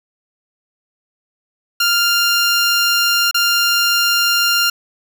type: tone with dropouts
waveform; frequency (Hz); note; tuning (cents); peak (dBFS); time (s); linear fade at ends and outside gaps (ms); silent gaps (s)
15% pulse; 1396.9; F6; 0; -6; 1.8-4.7; 5; 3.312-3.344
effects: none